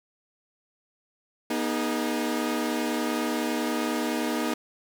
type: chord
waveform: sawtooth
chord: G# minor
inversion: first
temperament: equal with one note detuned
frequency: 241.2 / 311.1 / 415.3 Hz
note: B3 / D#4 / G#4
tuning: -41 / 0 / 0 cents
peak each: -25 / -25 / -30 dBFS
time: 1.5-4.54 s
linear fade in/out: 5 ms
effects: none